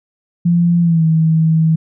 sine tone with pitch glide, 172.1 to 160.57 Hz, F3 to E3, -25 to -45 cents, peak -9 dBFS, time 0.45-1.76 s, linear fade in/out 10 ms, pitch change -120 cents, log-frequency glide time 0.81-1.04 s, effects none

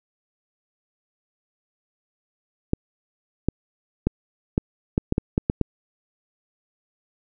clicks, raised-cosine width 3 ms, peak -6 dBFS, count 10, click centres 2.734 / 3.486 / 4.07 / 4.579 / 4.979 / 5.124 / 5.181 / 5.379 / 5.499 / 5.613 s, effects none

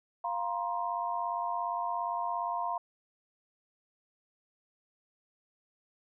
sine chord, F suspended fourth, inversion none, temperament equal with one note detuned, 698.5 / 949.2 / 1046.5 Hz, F5 / Bb5 / C6, 0 / +31 / 0 cents, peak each -35 / -34 / -36 dBFS, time 0.24-2.78 s, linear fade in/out 5 ms, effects none

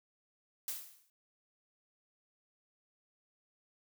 blue noise with exponential decay, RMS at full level -36 dBFS, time 0.68-1.1 s, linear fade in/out 1 ms, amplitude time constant 90 ms, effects none

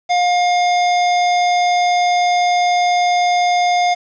square tone, 711 Hz, F5, 31 cents sharp, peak -13 dBFS, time 0.09-3.95 s, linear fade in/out 20 ms, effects resampled to 16000 Hz + 7-bit

